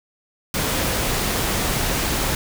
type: tone in noise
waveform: sine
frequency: 523.3 Hz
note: C5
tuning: in tune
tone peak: -32 dBFS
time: 0.67-0.96 s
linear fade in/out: 2 ms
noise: pink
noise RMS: -22 dBFS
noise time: 0.54-2.35 s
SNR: -13 dB
effects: none